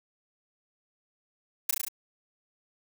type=noise with echo; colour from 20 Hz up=blue; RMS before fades=-24 dBFS; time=1.69-1.71 s; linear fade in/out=5 ms; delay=35 ms; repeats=5; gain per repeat=-2 dB; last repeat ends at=1.885 s; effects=none